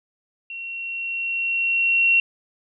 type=tone with level ramp; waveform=sine; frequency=2732 Hz; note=F7; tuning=39 cents flat; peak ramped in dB=-31 to -13 dBFS; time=0.5-2.2 s; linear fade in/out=2 ms; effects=none